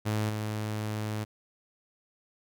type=tone with level steps; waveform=sawtooth; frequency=107.2 Hz; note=A2; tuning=45 cents flat; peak=-23 / -27 dBFS; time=0.05-1.25 s; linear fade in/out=20 ms; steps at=0.29 s; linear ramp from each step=10 ms; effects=none